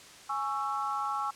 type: chord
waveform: sine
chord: C# minor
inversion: second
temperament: just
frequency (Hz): 831.5 / 1108.7 / 1330.5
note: G#5 / C#6 / E6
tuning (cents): +2 / 0 / +16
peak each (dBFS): -34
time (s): 0.29-1.31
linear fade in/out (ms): 10
effects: white hiss -51 dBFS RMS until 1.35 s + low-pass 8000 Hz 12 dB/octave